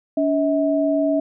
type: tone pair together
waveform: sine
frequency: 286 / 642 Hz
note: D4 / E5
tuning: -46 / -46 cents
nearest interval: octave + major second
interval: 1400 cents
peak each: -19 / -19 dBFS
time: 0.17-1.2 s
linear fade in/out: 5 ms
effects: none